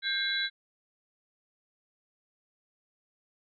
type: tone cluster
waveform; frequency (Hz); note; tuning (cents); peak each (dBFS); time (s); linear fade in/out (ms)
sine; 1588 / 2134 / 3381 / 3954; G6 / C7 / G#7 / B7; +22 / +34 / +30 / +1; -31 / -37 / -38 / -31; 0.02-0.5; 50
effects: none